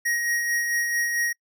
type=tone with tremolo; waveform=square; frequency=1886 Hz; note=A#6; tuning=20 cents sharp; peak=-22 dBFS; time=0.05-1.33 s; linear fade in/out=10 ms; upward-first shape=sine; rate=4.5 Hz; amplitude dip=35%; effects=noise-tail reverb RT60 0.1 s tail -26 dB re dry